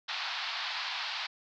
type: band-pass noise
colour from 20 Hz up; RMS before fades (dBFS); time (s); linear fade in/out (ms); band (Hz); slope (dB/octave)
white; -36; 0.08-1.27; 10; 730 to 4700; 48
effects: none